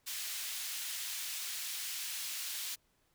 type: high-pass noise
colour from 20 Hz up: pink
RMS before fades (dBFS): -40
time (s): 0.06-2.76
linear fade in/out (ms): 20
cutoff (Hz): 2900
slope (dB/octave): 12
effects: pink hiss -74 dBFS RMS until 3.14 s